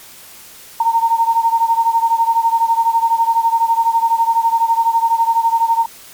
sine beating tone pair, 913 / 925 Hz, A#5 / A#5, -36 / -14 cents, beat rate 12 Hz, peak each -13 / -16 dBFS, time 0.8-5.86 s, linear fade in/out 5 ms, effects white hiss -39 dBFS RMS until 6.13 s + MP3 96 kbps

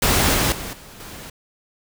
pink noise with level steps, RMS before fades -17 / -19 / -31 / -42 / -37 dBFS, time 0.02-1.3 s, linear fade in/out 5 ms, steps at 0.34 / 0.52 / 0.73 / 1 s, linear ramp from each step 2 ms, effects none

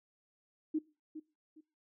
sine tone with echo, 311.1 Hz, D#4, in tune, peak -29 dBFS, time 0.74-0.79 s, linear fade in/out 10 ms, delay 410 ms, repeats 2, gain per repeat -12 dB, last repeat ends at 1.61 s, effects noise-tail reverb RT60 0.3 s tail -20 dB re dry

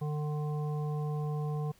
harmonic tone, 150 Hz, D3, 37 cents sharp, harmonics 1 / 3 / 5 / 7, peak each -31 / -41 / -45 / -48 dBFS, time 0.01-1.72 s, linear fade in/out 10 ms, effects pink hiss -63 dBFS RMS until 1.79 s

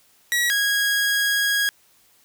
sawtooth tone pair in turn, 1921 / 1647.1 Hz, B6 / G#6, -48 / -15 cents, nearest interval minor third, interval 267 cents, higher first, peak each -15 dBFS, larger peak neither, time 0.32-0.5 / 0.5-1.69 s, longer second, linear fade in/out 0 ms, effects white hiss -58 dBFS RMS until 2.24 s

